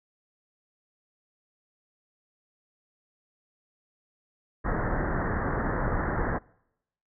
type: low-pass noise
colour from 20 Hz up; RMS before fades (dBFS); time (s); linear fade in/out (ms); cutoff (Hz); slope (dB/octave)
pink; -28; 4.64-6.39; 20; 1900; 96
effects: noise-tail reverb RT60 0.8 s tail -25 dB re dry